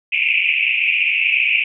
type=band-pass noise; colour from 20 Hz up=pink; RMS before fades=-17 dBFS; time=0.12-1.64 s; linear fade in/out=5 ms; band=2300 to 2700 Hz; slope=96 dB/octave; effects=none